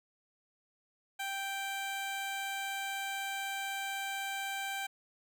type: tone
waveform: 15% pulse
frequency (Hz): 784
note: G5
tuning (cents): 0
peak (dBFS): -29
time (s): 1.19-4.87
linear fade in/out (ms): 10
effects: none